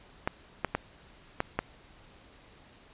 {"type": "clicks", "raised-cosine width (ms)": 0.5, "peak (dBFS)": -12, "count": 5, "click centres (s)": [0.275, 0.647, 0.75, 1.404, 1.59], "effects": ["pink hiss -56 dBFS RMS until 2.93 s", "resampled to 8000 Hz"]}